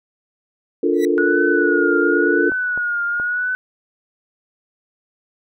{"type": "chord", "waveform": "sine", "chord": "Bb major seventh", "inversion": "first", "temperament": "just", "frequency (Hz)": [291.4, 349.6, 437, 466.2], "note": ["D4", "F4", "A4", "Bb4"], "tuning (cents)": [-13, 2, -12, 0], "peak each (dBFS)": [-20, -18, -20, -23], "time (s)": [0.83, 2.5], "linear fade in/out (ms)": 5}
{"type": "tone with exponential growth", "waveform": "sawtooth", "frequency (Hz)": 1959, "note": "B6", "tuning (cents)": -15, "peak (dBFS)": -21, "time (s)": [0.93, 1.05], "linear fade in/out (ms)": 1, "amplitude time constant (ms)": 26}
{"type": "tone with vibrato", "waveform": "sine", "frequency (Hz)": 1457, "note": "F#6", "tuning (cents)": -27, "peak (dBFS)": -18, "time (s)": [1.18, 3.55], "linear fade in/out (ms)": 0, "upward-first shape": "triangle", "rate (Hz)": 0.94, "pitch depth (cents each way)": 69}
{"type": "clicks", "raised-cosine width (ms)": 1, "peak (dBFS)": -18, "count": 3, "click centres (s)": [2.519, 2.776, 3.199]}
{"effects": []}